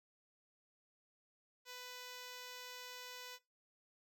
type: tone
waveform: 5% pulse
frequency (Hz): 497.6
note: B4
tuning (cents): +13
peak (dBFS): -37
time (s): 1.65-3.39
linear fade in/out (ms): 50
effects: noise-tail reverb RT60 0.2 s tail -18 dB re dry